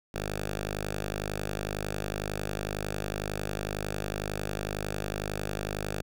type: tone with notch filter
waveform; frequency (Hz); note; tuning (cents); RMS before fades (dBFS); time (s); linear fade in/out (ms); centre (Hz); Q
5% pulse; 51; G#1; -31; -34; 0.14-6.02; 5; 270; 1.7
effects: none